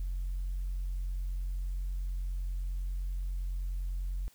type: tone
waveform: sine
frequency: 44.96 Hz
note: F#1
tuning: 49 cents flat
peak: -30 dBFS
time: 0-4.28 s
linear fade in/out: 0 ms
effects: tanh soft clip ceiling -29 dBFS + white hiss -63 dBFS RMS until 4.34 s